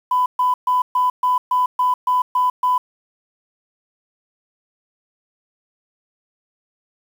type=tone bursts; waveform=sine; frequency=1000 Hz; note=B5; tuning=21 cents sharp; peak=-13 dBFS; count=10; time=0.11-2.78 s; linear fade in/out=5 ms; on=150 ms; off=130 ms; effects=tanh soft clip ceiling -9 dBFS + 7-bit